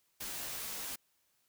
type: noise with comb filter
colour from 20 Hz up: white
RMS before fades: -41 dBFS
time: 0.2-0.96 s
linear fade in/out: 10 ms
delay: 12 ms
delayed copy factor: -0.55
effects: white hiss -75 dBFS RMS until 1.48 s